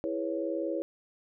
sine chord, C# minor seventh, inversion first, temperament equal with one note detuned, 329.6 / 409.6 / 493.9 / 554.4 Hz, E4 / G#4 / B4 / C#5, 0 / -24 / 0 / 0 cents, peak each -33 / -38 / -37 / -34 dBFS, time 0.04-0.82 s, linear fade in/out 0 ms, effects none

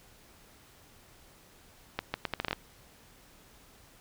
accelerating click train, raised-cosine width 0.3 ms, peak -14 dBFS, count 9, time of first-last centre 1.99-2.53 s, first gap 150 ms, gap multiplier 0.75, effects pink hiss -58 dBFS RMS until 4 s

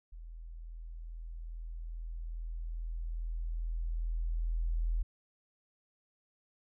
sine tone with level ramp, 41.2 Hz, E1, in tune, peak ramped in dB -44 to -28 dBFS, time 0.12-5.03 s, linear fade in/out 10 ms, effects none

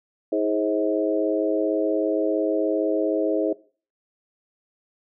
harmonic tone with a mistuned harmonic, 106.4 Hz, G#2, 42 cents sharp, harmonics 3 / 4 / 5 / 6, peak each -24 / -25 / -26 / -27 dBFS, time 0.32-3.53 s, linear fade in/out 5 ms, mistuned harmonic 4, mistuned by -38 cents, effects noise-tail reverb RT60 0.4 s tail -19 dB re dry

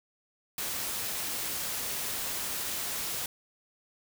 white noise, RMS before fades -34 dBFS, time 0.58-3.26 s, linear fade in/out 2 ms, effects none

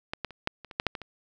clicks, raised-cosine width 0.3 ms, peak -15 / -15 / -29 / -10 / -27 / -26 / -9 / -8 / -19 / -25 dBFS, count 10, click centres 0.135 / 0.247 / 0.307 / 0.474 / 0.647 / 0.712 / 0.799 / 0.867 / 0.952 / 1.017 s, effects none

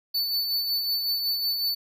square tone with tremolo, 4494 Hz, C#8, 23 cents sharp, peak -23 dBFS, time 0.14-1.75 s, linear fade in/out 10 ms, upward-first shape sine, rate 5.4 Hz, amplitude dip 40%, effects none

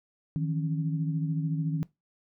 sine tone cluster, 156.2 / 169.9 / 274.5 Hz, D#3 / F3 / C#4, +7 / -47 / -17 cents, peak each -27 / -36 / -36 dBFS, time 0.36-1.83 s, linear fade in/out 0 ms, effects noise-tail reverb RT60 0.2 s tail -20 dB re dry

